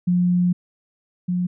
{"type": "tone pair in turn", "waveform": "sine", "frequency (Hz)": [178, 178.92], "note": ["F3", "F3"], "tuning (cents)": [33, 42], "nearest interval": "unison", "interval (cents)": 9, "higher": "second", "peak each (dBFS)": [-15, -19], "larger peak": "first", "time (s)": [[0.07, 0.53], [1.28, 1.47]], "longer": "first", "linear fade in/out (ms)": 10, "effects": []}